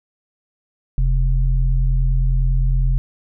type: tone pair together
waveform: sine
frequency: 41.2 / 130.81 Hz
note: E1 / C3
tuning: 0 / 0 cents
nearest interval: octave + minor sixth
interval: 2000 cents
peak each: -14 / -21 dBFS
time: 0.98-2.98 s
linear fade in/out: 0 ms
effects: none